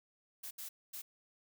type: noise bursts at uneven times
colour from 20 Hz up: blue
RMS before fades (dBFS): -45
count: 3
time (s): 0.43-0.51 / 0.58-0.69 / 0.93-1.02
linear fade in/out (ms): 10
effects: none